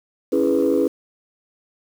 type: chord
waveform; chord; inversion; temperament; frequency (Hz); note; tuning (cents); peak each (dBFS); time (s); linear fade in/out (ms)
sine; C# minor seventh; none; equal; 277.2 / 329.6 / 415.3 / 493.9; C#4 / E4 / G#4 / B4; 0 / 0 / 0 / 0; -20; 0.32-0.88; 10
effects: tanh soft clip ceiling -9 dBFS + 7-bit